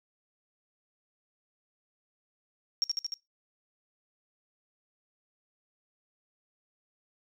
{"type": "tone with echo", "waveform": "sine", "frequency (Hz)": 5560, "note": "F8", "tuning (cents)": -9, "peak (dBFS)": -24, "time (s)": [2.82, 2.84], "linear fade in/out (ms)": 0, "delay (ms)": 75, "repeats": 4, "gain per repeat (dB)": -2, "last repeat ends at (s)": 3.14, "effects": ["noise-tail reverb RT60 0.2 s tail -22 dB re dry"]}